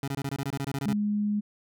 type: tone bursts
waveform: 25% pulse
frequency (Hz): 138.1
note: C#3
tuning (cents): -6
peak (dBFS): -25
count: 13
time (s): 0.03-0.93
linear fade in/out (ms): 2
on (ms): 48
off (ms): 23
type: tone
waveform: sine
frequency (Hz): 207.7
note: G#3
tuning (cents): 0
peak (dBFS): -24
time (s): 0.85-1.41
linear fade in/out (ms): 20
effects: none